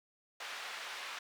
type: band-pass noise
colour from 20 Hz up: white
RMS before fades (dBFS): -44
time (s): 0.4-1.19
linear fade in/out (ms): 5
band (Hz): 780 to 2900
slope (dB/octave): 12
effects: none